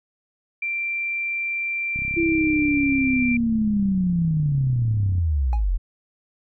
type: tone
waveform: sine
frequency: 2358 Hz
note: D7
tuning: 6 cents sharp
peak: -23 dBFS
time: 0.62-3.37 s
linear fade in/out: 5 ms
type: click train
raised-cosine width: 5 ms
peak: -22 dBFS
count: 108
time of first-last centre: 1.96-5.183 s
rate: 33.2 Hz
type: linear sweep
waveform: sine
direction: down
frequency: 336.9 to 38.89 Hz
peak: -18 dBFS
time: 2.16-5.78 s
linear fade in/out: 20 ms
type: tone with exponential decay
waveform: triangle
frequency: 830.6 Hz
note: G#5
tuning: in tune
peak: -24 dBFS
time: 5.53-5.65 s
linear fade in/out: 0 ms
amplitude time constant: 24 ms
effects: none